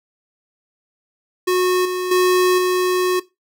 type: tone with level steps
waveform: square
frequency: 365 Hz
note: F#4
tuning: 24 cents flat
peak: -15 / -21 / -13 / -16 dBFS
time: 1.47-3.2 s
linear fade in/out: 10 ms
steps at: 1.85 / 2.11 / 2.58 s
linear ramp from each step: 5 ms
effects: noise-tail reverb RT60 0.2 s tail -17 dB re dry